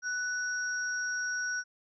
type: tone pair together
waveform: sine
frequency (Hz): 1487 / 5639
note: F#6 / F8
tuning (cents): +8 / +16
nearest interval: octave + major seventh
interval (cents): 2308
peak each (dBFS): -31 / -38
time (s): 0.02-1.64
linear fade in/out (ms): 50
effects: none